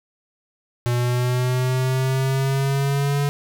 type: exponential sweep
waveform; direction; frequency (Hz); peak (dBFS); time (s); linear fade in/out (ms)
square; up; 120.7 to 143.4; -19; 0.86-3.29; 0
effects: none